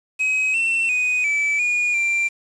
triangle tone with pitch steps, 2538 / 2694 / 2492 / 2307 / 2443 / 2365 Hz, D#7 / E7 / D#7 / D7 / D#7 / D7, +34 / +37 / +2 / -31 / -32 / +12 cents, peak -16 dBFS, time 0.19-2.29 s, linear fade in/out 20 ms, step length 350 ms, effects resampled to 22050 Hz + 7-bit

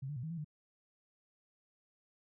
sine tone with pitch steps, 134.2 / 147.5 / 122.1 / 159.2 / 168.7 / 151 Hz, C3 / D3 / B2 / D#3 / E3 / D3, +44 / +8 / -19 / +40 / +40 / +48 cents, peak -38 dBFS, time 0.02-0.446 s, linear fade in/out 10 ms, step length 71 ms, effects none

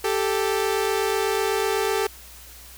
sawtooth tone pair together, 392 / 440 Hz, G4 / A4, 0 / 0 cents, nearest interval major second, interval 200 cents, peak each -20 / -20 dBFS, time 0.04-2.07 s, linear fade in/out 5 ms, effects added 60 Hz sine -47 dBFS peak until 2.77 s + white hiss -45 dBFS RMS until 2.77 s

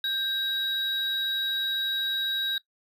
triangle tone pair together, 1586 / 3828 Hz, G6 / A#7, +20 / +45 cents, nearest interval octave + minor third, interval 1525 cents, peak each -32 / -25 dBFS, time 0.04-2.58 s, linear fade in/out 2 ms, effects noise-tail reverb RT60 0.1 s tail -19 dB re dry

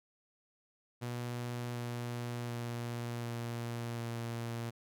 sawtooth tone with pitch steps, 121 / 119.96 / 118.92 / 117.9 / 116.88 Hz, B2 / B2 / A#2 / A#2 / A#2, -35 / -50 / +35 / +20 / +5 cents, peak -33 dBFS, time 1.01-4.71 s, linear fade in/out 20 ms, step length 740 ms, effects none

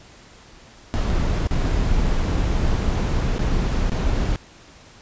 brown noise with dropouts, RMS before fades -20 dBFS, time 0.94-4.36 s, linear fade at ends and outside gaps 0 ms, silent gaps 1.096-1.1 / 1.472-1.51 / 3.382-3.392 / 3.897-3.919 s, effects pink hiss -47 dBFS RMS until 5.01 s + resampled to 16000 Hz

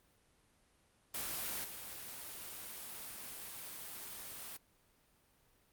white noise with level steps, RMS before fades -40 / -47 dBFS, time 1.14-4.57 s, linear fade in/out 5 ms, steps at 1.64 s, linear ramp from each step 5 ms, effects pink hiss -71 dBFS RMS until 5.72 s + Opus 32 kbps

